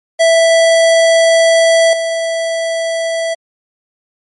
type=tone with level steps; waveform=square; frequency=659.3 Hz; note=E5; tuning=in tune; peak=-7 / -15 dBFS; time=0.19-3.35 s; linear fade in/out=20 ms; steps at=1.93 s; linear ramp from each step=2 ms; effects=MP3 48 kbps